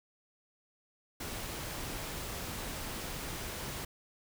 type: noise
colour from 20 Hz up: pink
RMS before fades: -40 dBFS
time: 1.2-3.85 s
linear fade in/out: 5 ms
effects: none